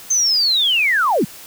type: linear sweep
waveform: sine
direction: down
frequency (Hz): 6350 to 138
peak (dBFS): -13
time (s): 0.1-1.25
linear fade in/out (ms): 10
effects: white hiss -38 dBFS RMS until 1.46 s